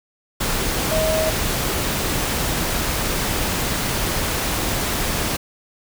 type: tone in noise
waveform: sine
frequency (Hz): 633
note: D#5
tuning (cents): +30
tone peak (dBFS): -19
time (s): 0.91-1.3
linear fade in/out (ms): 10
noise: pink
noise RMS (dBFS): -22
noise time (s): 0.4-5.37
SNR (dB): 0
effects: none